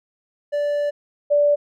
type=tone pair in turn; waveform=triangle / sine; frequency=583 / 583 Hz; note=D5 / D5; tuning=-13 / -13 cents; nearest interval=unison; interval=0 cents; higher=neither; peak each=-17 / -13 dBFS; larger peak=second; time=0.52-0.91 / 1.3-1.56 s; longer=first; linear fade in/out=20 ms; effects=none